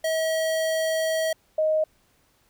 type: tone pair in turn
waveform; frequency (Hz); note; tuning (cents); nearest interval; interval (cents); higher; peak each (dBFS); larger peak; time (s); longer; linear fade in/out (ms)
square / sine; 641 / 624.2; E5 / D#5; -49 / +5; unison; 46; first; -23 / -19; second; 0.04-1.33 / 1.58-1.84; first; 5
effects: pink hiss -64 dBFS RMS until 2.49 s